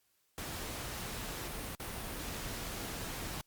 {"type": "noise with dropouts", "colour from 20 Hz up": "pink", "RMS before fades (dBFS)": -41, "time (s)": [0.38, 3.41], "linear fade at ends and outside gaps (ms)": 0, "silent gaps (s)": [1.75, 1.799], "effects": ["white hiss -75 dBFS RMS until 3.46 s", "Opus 48 kbps"]}